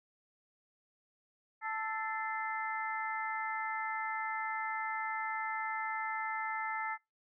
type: harmonic tone with a mistuned harmonic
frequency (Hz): 440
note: A4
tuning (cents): 0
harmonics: 2 / 3 / 4 / 5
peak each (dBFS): -38 / -40 / -41 / -42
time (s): 1.61-6.98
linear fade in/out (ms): 50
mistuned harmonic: 5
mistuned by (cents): -100
effects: noise-tail reverb RT60 0.2 s tail -25 dB re dry